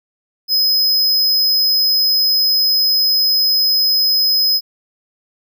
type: tone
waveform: square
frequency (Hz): 5070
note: D#8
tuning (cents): +32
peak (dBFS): -12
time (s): 0.48-4.61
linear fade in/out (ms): 50
effects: none